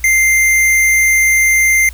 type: tone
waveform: square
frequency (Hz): 2093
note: C7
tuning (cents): 0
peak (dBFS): -9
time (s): 0.04-1.89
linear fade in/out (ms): 2
effects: added 60 Hz sine -29 dBFS peak until 1.93 s + white hiss -41 dBFS RMS until 1.93 s